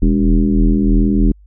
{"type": "tone with frequency modulation", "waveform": "sine", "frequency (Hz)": 123.4, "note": "B2", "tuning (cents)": -1, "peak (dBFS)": -9, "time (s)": [0.02, 1.32], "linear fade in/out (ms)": 5, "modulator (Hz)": 81.2, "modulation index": 2.3, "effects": ["added 50 Hz sine -41 dBFS peak until 1.46 s"]}